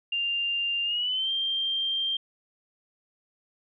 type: tone with pitch glide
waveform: sine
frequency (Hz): 2794 to 3173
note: F7 to G7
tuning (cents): 0 to +20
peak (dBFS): -25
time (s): 0.12-2.17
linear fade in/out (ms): 5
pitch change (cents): +220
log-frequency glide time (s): 0.84-1.31
effects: none